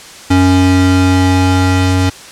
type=tone pair together; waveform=square; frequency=92.5 / 277.2 Hz; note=F#2 / C#4; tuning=0 / 0 cents; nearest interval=octave + perfect fifth; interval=1900 cents; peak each=-11 dBFS; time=0.3-2.1 s; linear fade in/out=10 ms; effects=white hiss -33 dBFS RMS until 2.31 s + low-pass 8000 Hz 12 dB/octave